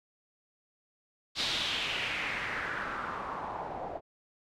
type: noise with low-pass filter sweep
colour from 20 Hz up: white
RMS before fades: -35 dBFS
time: 1.35-4.01 s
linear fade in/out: 50 ms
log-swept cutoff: 4200 to 650 Hz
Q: 3.2
effects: none